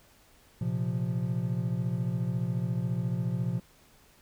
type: chord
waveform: triangle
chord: Bb suspended second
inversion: none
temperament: equal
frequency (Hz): 116.54 / 130.81 / 174.61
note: Bb2 / C3 / F3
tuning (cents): 0 / 0 / 0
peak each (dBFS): -30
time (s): 0.61-3.6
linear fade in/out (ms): 5
effects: pink hiss -60 dBFS RMS until 4.21 s